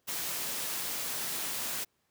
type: noise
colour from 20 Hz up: white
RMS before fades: -35 dBFS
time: 0.07-1.85 s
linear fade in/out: 20 ms
effects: pink hiss -75 dBFS RMS until 2.1 s + high-pass 100 Hz 12 dB/octave